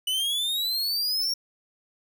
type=exponential sweep; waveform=45% pulse; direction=up; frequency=2960 to 5588 Hz; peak=-24 dBFS; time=0.07-1.34 s; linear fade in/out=5 ms; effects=none